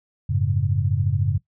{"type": "chord", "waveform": "sine", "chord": "F# suspended second", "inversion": "none", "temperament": "equal with one note detuned", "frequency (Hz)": [92.5, 106.5, 138.59], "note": ["F#2", "G#2", "C#3"], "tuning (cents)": [0, 44, 0], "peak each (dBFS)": -23, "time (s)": [0.29, 1.38], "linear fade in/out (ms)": 10, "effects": ["noise-tail reverb RT60 0.1 s tail -17 dB re dry"]}